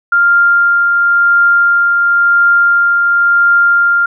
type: tone with tremolo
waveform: sine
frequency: 1396.9 Hz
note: F6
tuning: in tune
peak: -5 dBFS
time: 0.12-4.06 s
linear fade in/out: 5 ms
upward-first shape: triangle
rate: 0.95 Hz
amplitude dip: 30%
effects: none